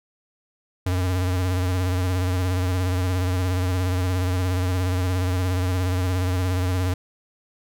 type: tone with vibrato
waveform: square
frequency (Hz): 91.3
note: F#2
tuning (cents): -23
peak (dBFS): -21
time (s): 0.86-6.94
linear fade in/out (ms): 5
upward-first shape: sine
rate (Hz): 17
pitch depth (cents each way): 49
effects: none